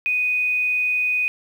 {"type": "tone with quantisation", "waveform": "sine", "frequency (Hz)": 2489, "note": "D#7", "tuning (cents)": 0, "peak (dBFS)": -18, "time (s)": [0.06, 1.28], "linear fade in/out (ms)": 0, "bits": 8, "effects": []}